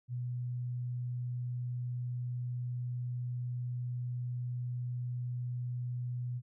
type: tone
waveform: sine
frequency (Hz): 123.1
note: B2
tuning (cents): -5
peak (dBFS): -34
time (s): 0.08-6.42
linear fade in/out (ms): 50
effects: none